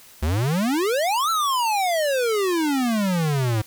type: exponential two-way sweep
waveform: square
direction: up then down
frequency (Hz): 70.1 to 1357 to 104.7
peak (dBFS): -20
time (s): 0.22-3.62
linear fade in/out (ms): 10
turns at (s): 1.3
effects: white hiss -48 dBFS RMS until 3.66 s